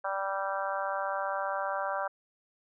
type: harmonic tone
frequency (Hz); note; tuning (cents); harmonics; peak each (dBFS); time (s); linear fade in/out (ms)
195; G3; -9; 3 / 4 / 5 / 6 / 7 / 8; -35 / -36 / -37 / -38 / -38 / -39; 0.04-2.08; 10
effects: none